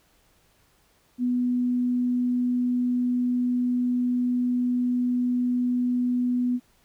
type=tone; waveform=sine; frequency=246.9 Hz; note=B3; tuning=in tune; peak=-21 dBFS; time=1.18-6.6 s; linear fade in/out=50 ms; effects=pink hiss -63 dBFS RMS until 6.84 s